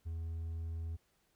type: tone with hard clipping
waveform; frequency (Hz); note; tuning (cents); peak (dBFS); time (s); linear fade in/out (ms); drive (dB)
triangle; 82.3; E2; -2; -38; 0.05-0.97; 20; 5
effects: pink hiss -75 dBFS RMS until 1.35 s